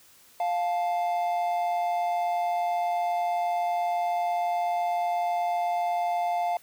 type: tone pair together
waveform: triangle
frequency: 701.2 / 873 Hz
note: F5 / A5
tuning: +7 / -14 cents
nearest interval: major third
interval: 379 cents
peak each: -23 / -30 dBFS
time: 0.4-6.57 s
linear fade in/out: 2 ms
effects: white hiss -56 dBFS RMS until 6.62 s